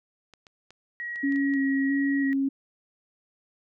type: clicks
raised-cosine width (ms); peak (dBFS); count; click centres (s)
0.2; -32; 7; 0.337 / 0.468 / 0.706 / 1.159 / 1.323 / 1.36 / 1.538
type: tone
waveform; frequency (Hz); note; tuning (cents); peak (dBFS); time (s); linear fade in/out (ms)
sine; 1907; A#6; +39; -31; 1-2.33; 0
type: tone with vibrato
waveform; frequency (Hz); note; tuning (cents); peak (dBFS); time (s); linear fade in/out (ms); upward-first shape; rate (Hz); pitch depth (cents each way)
sine; 275.5; C#4; -11; -22; 1.23-2.49; 10; square; 1.5; 18
effects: none